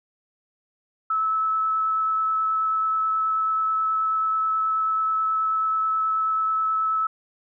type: tone with vibrato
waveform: sine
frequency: 1303 Hz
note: E6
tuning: 20 cents flat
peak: -20 dBFS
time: 1.1-7.07 s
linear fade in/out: 5 ms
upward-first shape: sine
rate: 9.3 Hz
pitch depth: 8 cents each way
effects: none